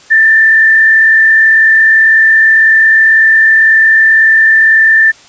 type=tone with frequency modulation; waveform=sine; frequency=1779 Hz; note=A6; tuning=19 cents sharp; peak=-3 dBFS; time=0.1-5.12 s; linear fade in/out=20 ms; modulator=38.1 Hz; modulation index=0.61; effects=white hiss -39 dBFS RMS until 5.28 s + resampled to 16000 Hz